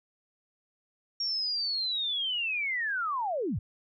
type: linear sweep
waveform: sine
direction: down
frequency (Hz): 5588 to 65.41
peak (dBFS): -28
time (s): 1.2-3.59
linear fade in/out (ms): 5
effects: none